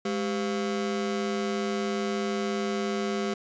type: ring-modulated tone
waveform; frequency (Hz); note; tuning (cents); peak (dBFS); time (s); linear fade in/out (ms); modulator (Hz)
35% pulse; 302.3; D#4; -50; -22; 0.05-3.34; 5; 92.7
effects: resampled to 16000 Hz